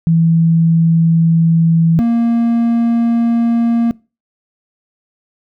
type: tone pair in turn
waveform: sine / triangle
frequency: 164.81 / 233.1 Hz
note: E3 / A#3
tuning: 0 / 0 cents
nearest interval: tritone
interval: 600 cents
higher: second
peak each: -8 dBFS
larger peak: neither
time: 0.07-1.99 / 1.99-3.91 s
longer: neither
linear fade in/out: 0 ms
effects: noise-tail reverb RT60 0.3 s tail -22 dB re dry